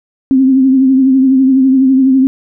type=tone with vibrato; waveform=sine; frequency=264.2 Hz; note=C4; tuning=17 cents sharp; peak=-5 dBFS; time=0.31-2.27 s; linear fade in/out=0 ms; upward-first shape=triangle; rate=12 Hz; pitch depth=54 cents each way; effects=none